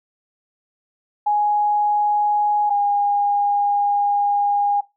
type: tone pair in turn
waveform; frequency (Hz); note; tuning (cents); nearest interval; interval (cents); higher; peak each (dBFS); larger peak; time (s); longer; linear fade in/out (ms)
sine; 832 / 814.9; G#5 / G#5; +3 / -33; unison; 36; first; -15; neither; 1.26-2.7 / 2.7-4.81; second; 10
effects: noise-tail reverb RT60 0.2 s tail -18 dB re dry